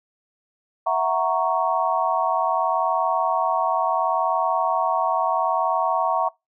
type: chord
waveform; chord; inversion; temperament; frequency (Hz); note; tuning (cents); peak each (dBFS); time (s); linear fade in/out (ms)
sine; F# dominant seventh; third; equal; 659.3 / 740 / 932.3 / 1108.7; E5 / F#5 / A#5 / C#6; 0 / 0 / 0 / 0; -24 / -24 / -24 / -24; 0.86-6.29; 10
effects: noise-tail reverb RT60 0.2 s tail -24 dB re dry